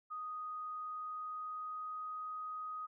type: tone with pitch glide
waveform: sine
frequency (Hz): 1244.5 to 1251.7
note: D#6 to D#6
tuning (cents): 0 to +10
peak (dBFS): -40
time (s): 0.1-2.87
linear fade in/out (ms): 20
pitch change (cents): +10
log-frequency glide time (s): 0.7-2.26
effects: none